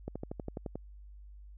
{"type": "slowing click train", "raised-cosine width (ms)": 2, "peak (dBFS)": -24, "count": 9, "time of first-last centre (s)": [0.08, 0.756], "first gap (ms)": 76, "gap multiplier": 1.03, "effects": ["added 50 Hz sine -48 dBFS peak until 1.57 s"]}